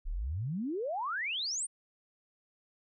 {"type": "exponential sweep", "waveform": "sine", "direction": "up", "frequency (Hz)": [30.55, 9397], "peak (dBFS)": -32, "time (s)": [0.05, 1.67], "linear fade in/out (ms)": 20, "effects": []}